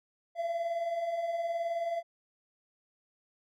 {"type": "beating tone pair", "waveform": "triangle", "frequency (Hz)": [659.3, 678.3], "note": ["E5", "E5"], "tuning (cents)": [0, 49], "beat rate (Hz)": 19, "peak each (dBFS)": [-38, -29], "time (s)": [0.35, 2.03], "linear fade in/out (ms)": 50, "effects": []}